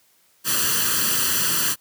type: noise with comb filter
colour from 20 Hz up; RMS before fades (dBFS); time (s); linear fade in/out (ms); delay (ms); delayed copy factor
white; -21; 0.44-1.76; 50; 0.67; +0.8
effects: white hiss -60 dBFS RMS until 1.8 s + high-pass 100 Hz 12 dB/octave